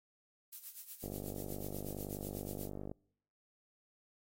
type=noise with tremolo; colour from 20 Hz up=violet; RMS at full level=-45 dBFS; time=0.52-2.7 s; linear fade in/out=10 ms; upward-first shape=sine; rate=8.2 Hz; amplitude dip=75%
type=click train; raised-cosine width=2 ms; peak=-30 dBFS; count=94; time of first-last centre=1.04-2.915 s; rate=49.6 Hz
effects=noise-tail reverb RT60 0.7 s tail -26 dB re dry + AAC 48 kbps